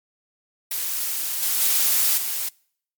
blue noise with level steps, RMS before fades -26 / -22 / -19 / -26 dBFS, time 0.71-2.49 s, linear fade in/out 5 ms, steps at 1.42 / 1.6 / 2.17 s, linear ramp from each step 10 ms, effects noise-tail reverb RT60 0.6 s tail -26 dB re dry + MP3 96 kbps

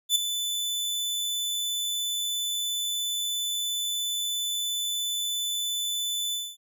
sawtooth tone with ADSR envelope, 3503 Hz, A7, 8 cents flat, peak -14 dBFS, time 0.09-6.57 s, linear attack 66 ms, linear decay 7 ms, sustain -10 dB, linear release 240 ms, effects none

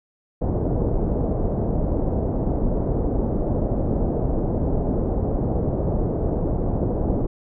pink low-pass noise, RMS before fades -22 dBFS, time 0.41-7.27 s, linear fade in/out 10 ms, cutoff 640 Hz, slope 24 dB/octave, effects none

